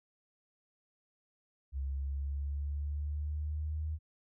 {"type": "exponential sweep", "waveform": "sine", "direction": "up", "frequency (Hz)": [67.5, 78.2], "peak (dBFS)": -33, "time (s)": [1.72, 3.99], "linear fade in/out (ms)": 50, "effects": []}